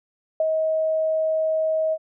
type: tone with ADSR envelope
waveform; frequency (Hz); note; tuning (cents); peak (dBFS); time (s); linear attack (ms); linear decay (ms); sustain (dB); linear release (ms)
sine; 634; D#5; +32; -16; 0.4-1.98; 3; 26; -3; 53
effects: none